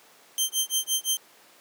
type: tone with tremolo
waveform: 15% pulse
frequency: 3136 Hz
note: G7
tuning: in tune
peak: -14 dBFS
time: 0.38-1.17 s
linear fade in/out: 0 ms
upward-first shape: sine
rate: 5.8 Hz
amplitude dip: 100%
effects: pink hiss -54 dBFS RMS until 1.6 s + high-pass 400 Hz 12 dB/octave